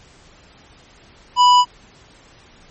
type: tone with hard clipping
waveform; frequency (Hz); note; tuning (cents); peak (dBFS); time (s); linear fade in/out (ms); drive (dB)
triangle; 987.8; B5; 0; -10; 1.36-1.65; 50; 16
effects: pink hiss -48 dBFS RMS until 2.7 s + MP3 32 kbps

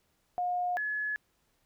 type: tone pair in turn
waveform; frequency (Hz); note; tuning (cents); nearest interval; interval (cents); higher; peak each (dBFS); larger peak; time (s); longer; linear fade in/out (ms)
sine; 716 / 1702.9; F5 / G#6; +43 / +43; octave + minor third; 1500; second; -28 / -30; first; 0.38-0.77 / 0.77-1.16; neither; 0
effects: pink hiss -73 dBFS RMS until 1.65 s

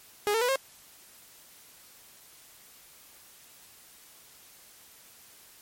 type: tone with pitch steps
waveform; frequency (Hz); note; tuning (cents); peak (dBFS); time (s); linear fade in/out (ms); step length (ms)
sawtooth; 413.6 / 451 / 491.9 / 536.4; G#4 / A4 / B4 / C5; -7 / +43 / -7 / +43; -20; 0.27-0.558; 0; 72
effects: white hiss -54 dBFS RMS until 5.61 s + MP3 64 kbps

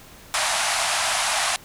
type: band-pass noise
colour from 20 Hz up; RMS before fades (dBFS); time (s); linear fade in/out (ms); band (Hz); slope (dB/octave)
pink; -23; 0.34-1.56; 0; 620 to 11000; 96
effects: pink hiss -46 dBFS RMS until 1.64 s

